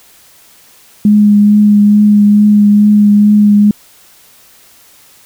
sine tone with vibrato, 207.5 Hz, G#3, 1 cent flat, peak -3 dBFS, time 1.05-3.71 s, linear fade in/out 2 ms, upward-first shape triangle, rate 2.3 Hz, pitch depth 18 cents each way, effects white hiss -43 dBFS RMS until 5.25 s

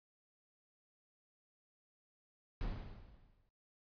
brown noise with exponential decay, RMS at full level -37 dBFS, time 2.61-3.49 s, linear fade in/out 0 ms, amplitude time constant 190 ms, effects noise-tail reverb RT60 0.1 s tail -18 dB re dry + resampled to 11025 Hz

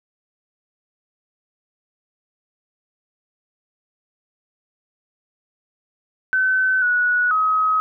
sine tone with pitch steps, 1523 / 1466 / 1270 Hz, F#6 / F#6 / D#6, +50 / -16 / +35 cents, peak -15 dBFS, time 6.33-7.8 s, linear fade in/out 0 ms, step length 490 ms, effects none

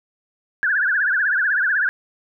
sine tone with vibrato, 1583 Hz, G6, 17 cents sharp, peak -16 dBFS, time 0.63-1.89 s, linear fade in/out 0 ms, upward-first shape triangle, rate 16 Hz, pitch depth 200 cents each way, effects none

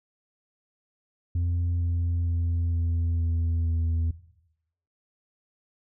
sine tone with pitch steps, 86.5 / 85.65 / 84.82 / 83.99 / 83.17 / 82.36 Hz, F2 / F2 / E2 / E2 / E2 / E2, -16 / -33 / +50 / +33 / +16 / -1 cents, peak -20 dBFS, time 1.35-4.11 s, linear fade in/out 5 ms, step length 460 ms, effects noise-tail reverb RT60 0.8 s tail -17 dB re dry + tanh soft clip ceiling -22 dBFS

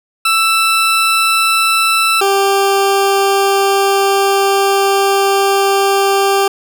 20% pulse tone pair in turn, 1325 / 393.9 Hz, E6 / G4, +9 / +8 cents, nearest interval octave + major sixth, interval 2101 cents, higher first, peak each -5 dBFS, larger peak neither, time 0.25-2.21 / 2.21-6.48 s, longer second, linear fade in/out 5 ms, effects none

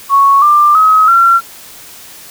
sine tone with pitch steps, 1108.7 / 1188.3 / 1273.6 / 1365 Hz, C#6 / D6 / D#6 / F6, 0 / +20 / +40 / -40 cents, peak -4 dBFS, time 0.09-1.41 s, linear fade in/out 50 ms, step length 330 ms, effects white hiss -34 dBFS RMS until 2.3 s

